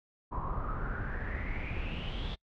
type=noise with low-pass filter sweep; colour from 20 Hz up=brown; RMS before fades=-35 dBFS; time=0.31-2.36 s; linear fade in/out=20 ms; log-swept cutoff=1000 to 3600 Hz; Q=8.4; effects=noise-tail reverb RT60 0.1 s tail -26 dB re dry + MP3 96 kbps